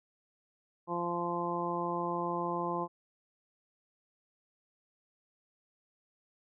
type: harmonic tone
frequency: 173.2 Hz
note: F3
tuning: 14 cents flat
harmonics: 1 / 2 / 3 / 4 / 5 / 6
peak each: -40 / -37 / -40 / -41 / -38 / -36 dBFS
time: 0.87-2.88 s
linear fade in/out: 50 ms
effects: none